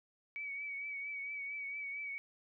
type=tone with vibrato; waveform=sine; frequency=2267 Hz; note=C#7; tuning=38 cents sharp; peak=-39 dBFS; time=0.36-2.18 s; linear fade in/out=0 ms; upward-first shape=triangle; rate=4.4 Hz; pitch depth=45 cents each way; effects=none